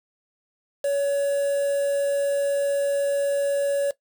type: tone with quantisation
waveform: triangle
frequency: 563 Hz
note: C#5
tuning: 27 cents sharp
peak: -18 dBFS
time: 0.84-3.91 s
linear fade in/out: 5 ms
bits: 6
effects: noise-tail reverb RT60 0.1 s tail -17 dB re dry